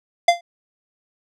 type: tone with exponential decay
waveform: square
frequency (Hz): 692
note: F5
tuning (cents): -16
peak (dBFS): -7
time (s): 0.28-0.41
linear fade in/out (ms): 5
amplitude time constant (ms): 28
effects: low-pass 6000 Hz 12 dB/octave